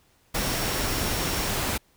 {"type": "tone in noise", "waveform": "sine", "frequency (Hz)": 5540, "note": "F8", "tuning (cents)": -15, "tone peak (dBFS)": -38, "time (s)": [0.35, 1.48], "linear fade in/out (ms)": 10, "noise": "pink", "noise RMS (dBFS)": -27, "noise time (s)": [0.34, 1.78], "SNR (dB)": -14, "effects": ["pink hiss -63 dBFS RMS until 1.96 s"]}